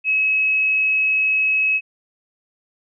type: tone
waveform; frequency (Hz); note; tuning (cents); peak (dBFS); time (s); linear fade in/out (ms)
sine; 2567; E7; -47; -15; 0.04-1.81; 50
effects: none